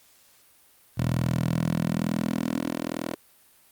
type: tone with high-pass filter sweep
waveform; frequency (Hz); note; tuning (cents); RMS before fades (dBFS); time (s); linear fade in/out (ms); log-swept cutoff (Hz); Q
10% pulse; 41.08; E1; -5; -27; 0.97-3.16; 20; 110 to 350; 2.6
effects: white hiss -58 dBFS RMS until 3.71 s + Opus 48 kbps